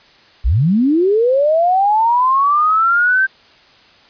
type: linear sweep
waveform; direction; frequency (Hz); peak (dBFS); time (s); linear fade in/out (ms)
sine; up; 43 to 1572; -10; 0.44-3.27; 20
effects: white hiss -47 dBFS RMS until 4.09 s + resampled to 11025 Hz